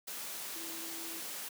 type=tone in noise; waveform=sine; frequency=329.6 Hz; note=E4; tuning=in tune; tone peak=-48 dBFS; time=0.55-1.2 s; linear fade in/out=10 ms; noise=white; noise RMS=-42 dBFS; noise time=0.07-1.49 s; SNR=-9 dB; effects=high-pass 200 Hz 12 dB/octave